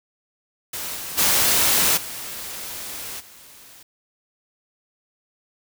white noise with level steps, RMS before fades -30 / -32 / -18 / -33 / -46 dBFS, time 0.73-3.83 s, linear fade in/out 5 ms, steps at 0.95 / 1.17 / 1.96 / 3.19 s, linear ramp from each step 20 ms, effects none

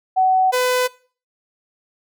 sine / sawtooth tone pair in turn, 751 / 502.1 Hz, F#5 / B4, +26 / +29 cents, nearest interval perfect fifth, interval 697 cents, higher first, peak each -12 dBFS, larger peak neither, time 0.16-0.52 / 0.52-0.88 s, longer neither, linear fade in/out 20 ms, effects noise-tail reverb RT60 0.4 s tail -21 dB re dry

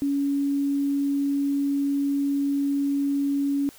sine tone, 280.9 Hz, C#4, 23 cents sharp, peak -21 dBFS, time 0.02-3.69 s, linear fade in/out 0 ms, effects white hiss -50 dBFS RMS until 3.78 s

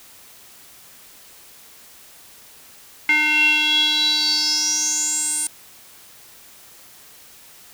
square tone with band-pass filter sweep, 302.9 Hz, D#4, 46 cents flat, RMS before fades -19 dBFS, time 3.09-5.47 s, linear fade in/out 2 ms, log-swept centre 2200 to 9100 Hz, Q 8.8, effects white hiss -46 dBFS RMS until 7.73 s

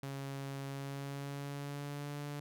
sawtooth tone with pitch glide, 137.7 to 145.13 Hz, C#3 to D3, -11 to -20 cents, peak -36 dBFS, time 0.03-2.4 s, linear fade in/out 2 ms, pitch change +91 cents, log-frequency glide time 0.67-2.19 s, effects none

